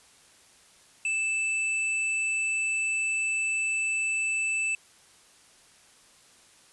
square tone, 2637 Hz, E7, in tune, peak -26 dBFS, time 1.05-4.75 s, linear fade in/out 2 ms, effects white hiss -57 dBFS RMS until 6.72 s + resampled to 24000 Hz

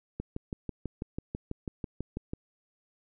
click train, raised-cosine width 3 ms, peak -21 dBFS, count 14, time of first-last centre 0.2-2.335 s, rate 6.09 Hz, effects none

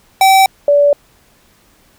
square / sine tone pair in turn, 770 / 576.8 Hz, G5 / D5, -31 / -31 cents, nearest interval perfect fourth, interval 500 cents, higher first, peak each -6 dBFS, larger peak neither, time 0.21-0.46 / 0.68-0.93 s, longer neither, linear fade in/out 2 ms, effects pink hiss -51 dBFS RMS until 1.98 s

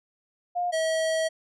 sine / square tone pair in turn, 709 / 642.5 Hz, F5 / E5, +26 / -45 cents, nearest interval major second, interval 171 cents, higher first, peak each -24 dBFS, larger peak neither, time 0.55-0.72 / 0.72-1.29 s, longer second, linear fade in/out 20 ms, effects resampled to 24000 Hz

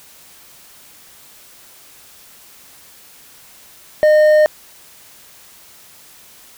sine tone with hard clipping, 611 Hz, D#5, 32 cents flat, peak -9 dBFS, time 4.03-4.46 s, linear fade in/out 0 ms, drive 5 dB, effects white hiss -44 dBFS RMS until 6.57 s

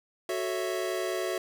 square chord, F# minor seventh, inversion none, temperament equal, 370 / 440 / 554.4 / 659.3 Hz, F#4 / A4 / C#5 / E5, 0 / 0 / 0 / 0 cents, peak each -33 / -38 / -38 / -35 dBFS, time 0.29-1.38 s, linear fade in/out 2 ms, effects none

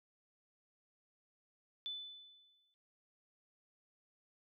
sine tone with exponential decay, 3500 Hz, A7, 10 cents flat, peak -38 dBFS, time 1.86-2.74 s, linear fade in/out 0 ms, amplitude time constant 190 ms, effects none

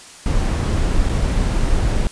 brown noise with dropouts, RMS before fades -17 dBFS, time 0.26-2.07 s, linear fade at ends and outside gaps 1 ms, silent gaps 1.088-1.094 s, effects white hiss -40 dBFS RMS until 2.11 s + resampled to 22050 Hz

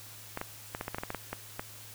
clicks, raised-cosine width 0.5 ms, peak -19 dBFS, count 12, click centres 0.374 / 0.414 / 0.749 / 0.811 / 0.881 / 0.946 / 0.984 / 1.035 / 1.104 / 1.147 / 1.33 / 1.595 s, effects added 106 Hz sine -54 dBFS peak until 1.94 s + white hiss -49 dBFS RMS until 1.94 s

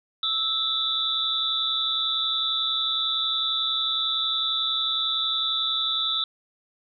sine tone cluster, 1314 / 3448 / 3579 / 3884 Hz, E6 / A7 / A7 / B7, -6 / -36 / +29 / -30 cents, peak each -33 / -31 / -26 / -27 dBFS, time 0.23-6.24 s, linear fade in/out 2 ms, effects none

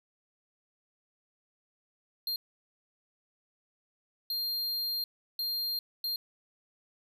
square tone bursts at uneven times, 4200 Hz, C8, 6 cents sharp, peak -31 dBFS, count 4, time 2.27-2.36 / 4.3-5.04 / 5.39-5.79 / 6.04-6.16 s, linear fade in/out 2 ms, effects none

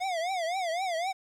square tone with vibrato, 707 Hz, F5, 21 cents sharp, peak -29 dBFS, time 0-1.13 s, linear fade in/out 20 ms, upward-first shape triangle, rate 3.9 Hz, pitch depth 190 cents each way, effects low-pass 7000 Hz 12 dB/octave + 10-bit

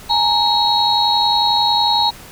sine tone cluster, 838 / 929 / 3845 / 4303 Hz, G#5 / A#5 / B7 / C8, +15 / -6 / -47 / +48 cents, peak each -18 dBFS, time 0.09-2.11 s, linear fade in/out 20 ms, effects pink hiss -38 dBFS RMS until 2.31 s

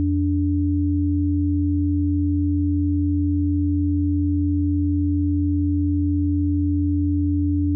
sine tone pair together, 86.35 / 290.6 Hz, F2 / D4, -19 / -18 cents, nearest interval octave + major sixth, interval 2101 cents, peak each -20 dBFS, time 0-7.75 s, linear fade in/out 0 ms, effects none

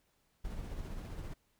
brown noise with tremolo, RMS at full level -40 dBFS, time 0.44-1.34 s, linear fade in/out 10 ms, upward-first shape triangle, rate 15 Hz, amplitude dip 40%, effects pink hiss -75 dBFS RMS until 1.59 s

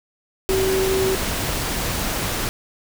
sine tone in noise, 381.3 Hz, G4, 48 cents flat, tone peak -18 dBFS, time 0.49-1.15 s, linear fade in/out 0 ms, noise pink, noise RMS -24 dBFS, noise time 0.49-2.49 s, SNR +3 dB, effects none

